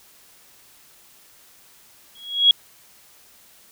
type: tone with exponential growth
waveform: sine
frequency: 3317 Hz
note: G#7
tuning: 3 cents flat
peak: -7 dBFS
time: 2.15-2.51 s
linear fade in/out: 2 ms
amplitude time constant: 78 ms
effects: white hiss -52 dBFS RMS until 3.71 s